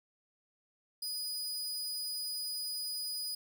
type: tone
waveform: sawtooth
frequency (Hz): 4955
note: D#8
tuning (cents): -8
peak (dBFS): -33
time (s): 1.02-3.35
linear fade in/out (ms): 5
effects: none